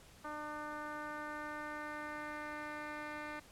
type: tone with low-pass filter sweep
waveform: 10% pulse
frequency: 300 Hz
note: D4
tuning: 37 cents sharp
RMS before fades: -44 dBFS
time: 0.24-3.4 s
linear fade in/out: 10 ms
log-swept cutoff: 1300 to 2500 Hz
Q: 1.9
effects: pink hiss -60 dBFS RMS until 3.51 s + low-pass 12000 Hz 12 dB/octave